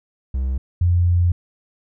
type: tone pair in turn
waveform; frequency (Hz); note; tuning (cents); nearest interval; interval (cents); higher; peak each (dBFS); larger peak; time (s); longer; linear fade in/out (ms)
triangle / sine; 65.41 / 87.69; C2 / F2; 0 / +8; perfect fourth; 508; second; -17 / -13; second; 0.34-0.58 / 0.81-1.32; second; 5
effects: none